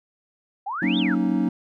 sine exponential two-way sweep, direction up then down, 740 to 3729 to 1256 Hz, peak -26 dBFS, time 0.66-1.15 s, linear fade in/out 10 ms, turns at 0.98 s
triangle chord, D# minor seventh, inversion first, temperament equal, 185 / 233.1 / 277.2 / 311.1 Hz, F#3 / A#3 / C#4 / D#4, 0 / 0 / 0 / 0 cents, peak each -23 dBFS, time 0.82-1.49 s, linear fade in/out 5 ms
effects none

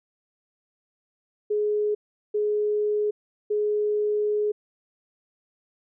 sine tone bursts at uneven times, 419.5 Hz, G#4, 17 cents sharp, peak -21 dBFS, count 3, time 1.5-1.95 / 2.34-3.11 / 3.5-4.52 s, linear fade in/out 10 ms, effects none

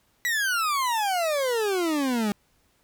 40% pulse exponential sweep, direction down, 1975.5 to 200 Hz, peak -22 dBFS, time 0.25-2.32 s, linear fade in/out 0 ms, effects pink hiss -66 dBFS RMS until 2.83 s

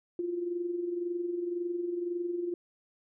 sine tone with amplitude modulation, 349.2 Hz, F4, in tune, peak -28 dBFS, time 0.19-2.54 s, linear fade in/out 2 ms, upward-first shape sine, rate 21.9 Hz, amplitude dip 55%, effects none

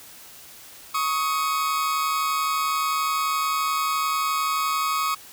40% pulse tone pair together, 1108.7 / 1260.2 Hz, C#6 / D#6, 0 / +22 cents, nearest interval major second, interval 222 cents, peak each -24 dBFS, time 0.94-5.15 s, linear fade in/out 10 ms, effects white hiss -45 dBFS RMS until 5.32 s

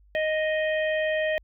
harmonic tone with a mistuned harmonic, 622.3 Hz, D#5, in tune, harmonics 1 / 3 / 4 / 5, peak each -24 / -29 / -36 / -39 dBFS, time 0.15-1.38 s, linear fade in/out 0 ms, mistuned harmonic 5, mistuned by +15 cents, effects added 50 Hz sine -54 dBFS peak until 1.43 s

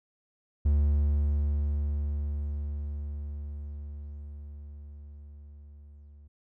triangle tone with level ramp, 72.8 Hz, D2, 15 cents flat, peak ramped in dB -18 to -47 dBFS, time 0.65-6.28 s, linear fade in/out 10 ms, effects none

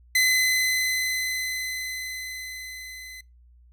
sawtooth tone with level ramp, 2031 Hz, B6, 48 cents sharp, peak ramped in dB -14 to -36 dBFS, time 0.15-3.21 s, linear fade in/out 5 ms, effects noise-tail reverb RT60 0.2 s tail -23 dB re dry + added 60 Hz sine -51 dBFS peak until 3.72 s

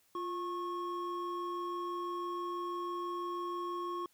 triangle tone pair together, 349.2 / 1093.7 Hz, F4 / C#6, 0 / -24 cents, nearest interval octave + minor sixth, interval 1976 cents, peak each -37 / -36 dBFS, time 0.15-4.06 s, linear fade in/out 2 ms, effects white hiss -70 dBFS RMS until 4.13 s

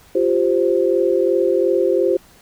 sine chord, F suspended second, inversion none, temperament equal, 349.2 / 392 / 523.3 Hz, F4 / G4 / C5, 0 / 0 / 0 cents, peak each -18 dBFS, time 0.15-2.17 s, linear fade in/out 5 ms, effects pink hiss -49 dBFS RMS until 2.41 s

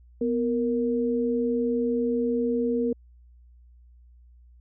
sine tone pair together, 247 / 466.2 Hz, B3 / A#4, 0 / 0 cents, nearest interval major seventh, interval 1100 cents, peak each -25 dBFS, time 0.21-2.93 s, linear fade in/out 5 ms, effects added 60 Hz sine -50 dBFS peak until 4.6 s

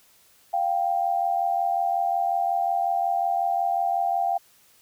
sine tone pair together, 698.5 / 784 Hz, F5 / G5, 0 / 0 cents, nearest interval major second, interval 200 cents, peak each -24 dBFS, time 0.53-4.38 s, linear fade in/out 10 ms, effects white hiss -58 dBFS RMS until 4.81 s

